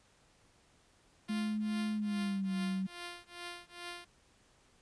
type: tone with tremolo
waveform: 5% pulse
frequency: 349.2 Hz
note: F4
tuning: in tune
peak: -29 dBFS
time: 1.28-4.05 s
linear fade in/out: 10 ms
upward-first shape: triangle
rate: 2.4 Hz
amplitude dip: 100%
type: tone with pitch glide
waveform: sine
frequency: 213.3 to 190.03 Hz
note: G#3 to F#3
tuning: +46 to +46 cents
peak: -32 dBFS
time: 1.29-2.87 s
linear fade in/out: 10 ms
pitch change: -200 cents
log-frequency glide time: 1.95-2.52 s
effects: pink hiss -67 dBFS RMS until 4.81 s + resampled to 22050 Hz